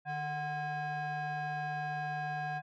sine tone with frequency modulation, 740 Hz, F#5, in tune, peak -31 dBFS, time 0.05-2.62 s, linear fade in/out 50 ms, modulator 891 Hz, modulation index 1, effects tanh soft clip ceiling -33 dBFS

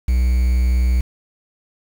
triangle tone with quantisation, 62 Hz, B1, 7 cents sharp, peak -11 dBFS, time 0.08-1.01 s, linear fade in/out 5 ms, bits 6, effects none

